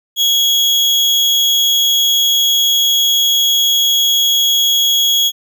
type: tone with amplitude modulation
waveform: 35% pulse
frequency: 3322 Hz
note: G#7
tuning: in tune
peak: -7 dBFS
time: 0.16-5.32 s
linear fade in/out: 50 ms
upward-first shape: sine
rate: 238 Hz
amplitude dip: 35%
effects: none